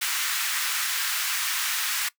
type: high-pass noise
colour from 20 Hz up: pink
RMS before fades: -27 dBFS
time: 0.01-2.09 s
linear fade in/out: 10 ms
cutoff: 1300 Hz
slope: 24 dB/octave
effects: noise-tail reverb RT60 0.1 s tail -19 dB re dry